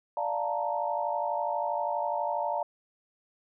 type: chord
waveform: sine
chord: Bb major seventh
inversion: first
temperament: equal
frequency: 587.3 / 698.5 / 880 / 932.3 Hz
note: D5 / F5 / A5 / Bb5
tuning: 0 / 0 / 0 / 0 cents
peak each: -33 dBFS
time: 0.17-2.63 s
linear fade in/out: 2 ms
effects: none